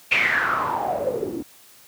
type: noise with low-pass filter sweep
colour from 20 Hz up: white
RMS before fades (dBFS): -23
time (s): 0.11-1.43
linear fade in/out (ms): 10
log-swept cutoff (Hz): 2600 to 300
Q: 8.6
effects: white hiss -50 dBFS RMS until 1.87 s + high-pass 80 Hz 12 dB/octave